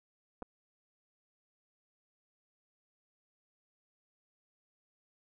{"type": "clicks", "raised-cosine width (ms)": 1, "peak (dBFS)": -29, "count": 2, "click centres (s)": [0.422, 0.426], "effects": []}